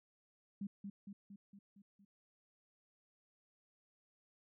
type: tone with echo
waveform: sine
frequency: 200 Hz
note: G3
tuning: 35 cents sharp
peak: -39 dBFS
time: 0.61-0.67 s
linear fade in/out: 5 ms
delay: 230 ms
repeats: 6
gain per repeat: -4 dB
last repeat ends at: 2.05 s
effects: none